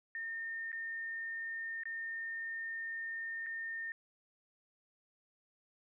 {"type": "tone with dropouts", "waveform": "sine", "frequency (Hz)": 1821, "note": "A#6", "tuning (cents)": -41, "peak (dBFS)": -38, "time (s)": [0.15, 3.92], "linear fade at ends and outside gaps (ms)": 1, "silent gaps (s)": [[0.718, 0.728], [1.835, 1.855], [3.462, 3.466]], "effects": []}